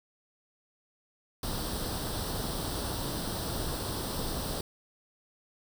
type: noise with comb filter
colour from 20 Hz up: pink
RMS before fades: -34 dBFS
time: 1.43-4.61 s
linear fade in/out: 2 ms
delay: 0.22 ms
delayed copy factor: +0.7
effects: none